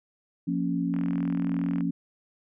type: chord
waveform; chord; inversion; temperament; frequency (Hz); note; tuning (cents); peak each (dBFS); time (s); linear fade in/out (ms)
sine; Bb minor; second; equal; 174.61 / 233.1 / 277.2; F3 / Bb3 / Db4; 0 / 0 / 0; -28 / -32 / -28; 0.47-1.91; 10
type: click train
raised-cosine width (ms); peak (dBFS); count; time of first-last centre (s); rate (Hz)
0.5; -27; 37; 0.94-1.807; 41.5
effects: none